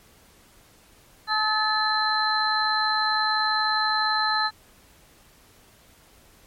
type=tone cluster; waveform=sine; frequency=863 / 1283 / 1735 / 4088 Hz; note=A5 / E6 / A6 / C8; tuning=-34 / -47 / -25 / -41 cents; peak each=-26 dBFS; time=1.27-4.51 s; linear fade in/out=50 ms; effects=pink hiss -55 dBFS RMS until 6.46 s + MP3 64 kbps